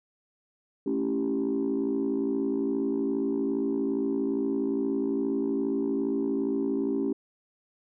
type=chord; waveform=sine; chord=A dominant seventh; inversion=none; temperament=equal; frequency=220 / 277.2 / 329.6 / 392 Hz; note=A3 / C#4 / E4 / G4; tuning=0 / 0 / 0 / 0 cents; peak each=-32 / -27 / -33 / -29 dBFS; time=0.86-7.13 s; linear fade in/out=5 ms; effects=tanh soft clip ceiling -19 dBFS